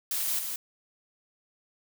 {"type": "noise with echo", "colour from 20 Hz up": "blue", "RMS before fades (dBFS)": -30, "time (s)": [0.11, 0.39], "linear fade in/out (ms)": 2, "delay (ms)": 170, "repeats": 1, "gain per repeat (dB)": -4, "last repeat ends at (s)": 0.56, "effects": []}